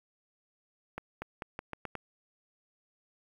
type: accelerating click train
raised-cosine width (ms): 0.5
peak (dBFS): -22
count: 7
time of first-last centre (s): 0.98-1.953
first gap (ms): 240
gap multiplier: 0.84
effects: 9-bit